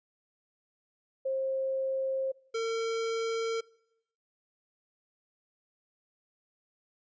sine / square tone pair in turn, 532 / 453.9 Hz, C5 / A#4, +29 / -46 cents, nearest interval minor third, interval 275 cents, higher first, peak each -28 / -30 dBFS, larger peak first, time 1.25-2.32 / 2.54-3.61 s, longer neither, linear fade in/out 10 ms, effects noise-tail reverb RT60 0.8 s tail -23 dB re dry + resampled to 16000 Hz

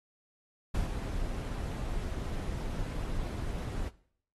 brown noise with ADSR envelope, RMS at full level -29 dBFS, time 0.74-3.9 s, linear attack 10 ms, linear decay 130 ms, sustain -6 dB, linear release 24 ms, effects noise-tail reverb RT60 0.6 s tail -19 dB re dry + AAC 32 kbps

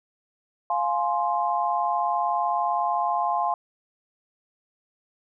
sine chord, F minor, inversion none, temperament just, 698.5 / 838.1 / 1047.7 Hz, F5 / Ab5 / C6, 0 / +16 / +2 cents, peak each -26 dBFS, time 0.7-3.54 s, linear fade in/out 2 ms, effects none

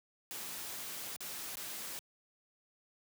white noise with dropouts, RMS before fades -43 dBFS, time 0.31-1.99 s, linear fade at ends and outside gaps 0 ms, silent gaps 1.163-1.206 / 1.555-1.57 s, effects high-pass 100 Hz 12 dB/octave

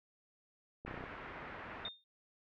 clicks, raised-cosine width 2 ms, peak -33 dBFS, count 7, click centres 0.85 / 0.88 / 0.911 / 0.942 / 0.977 / 1.008 / 1.039 s
white low-pass noise, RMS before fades -48 dBFS, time 0.86-1.89 s, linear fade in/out 10 ms, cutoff 2000 Hz, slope 24 dB/octave
sine tone with exponential decay, 3648 Hz, A#7, 38 cents flat, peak -36 dBFS, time 1.85-2.04 s, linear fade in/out 2 ms, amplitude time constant 40 ms
effects none

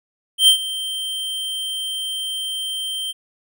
square tone with ADSR envelope, 3136 Hz, G7, in tune, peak -8 dBFS, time 0.38-3.13 s, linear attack 97 ms, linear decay 96 ms, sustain -16 dB, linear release 27 ms, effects none

